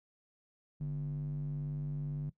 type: tone with band-pass filter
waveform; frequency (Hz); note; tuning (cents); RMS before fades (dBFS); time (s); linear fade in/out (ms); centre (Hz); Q
square; 49; G1; 0; -37; 0.8-2.3; 10; 160; 6.9
effects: noise-tail reverb RT60 0.1 s tail -18 dB re dry